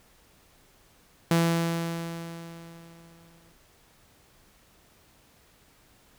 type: tone with exponential decay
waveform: sawtooth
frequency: 167.3 Hz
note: E3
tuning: 26 cents sharp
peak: -15 dBFS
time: 1.31-3.52 s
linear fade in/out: 2 ms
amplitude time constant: 480 ms
effects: pink hiss -60 dBFS RMS until 6.18 s